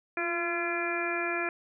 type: harmonic tone with a mistuned harmonic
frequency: 341.4 Hz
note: F4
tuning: 39 cents flat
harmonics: 1 / 2 / 3 / 4 / 5 / 6 / 7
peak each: -34 / -36 / -41 / -36 / -35 / -42 / -34 dBFS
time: 0.17-1.49 s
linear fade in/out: 2 ms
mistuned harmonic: 1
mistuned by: +30 cents
effects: none